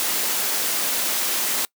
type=high-pass noise; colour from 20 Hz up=white; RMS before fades=-23 dBFS; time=0-1.65 s; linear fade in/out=0 ms; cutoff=200 Hz; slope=24 dB/octave; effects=noise-tail reverb RT60 0.1 s tail -24 dB re dry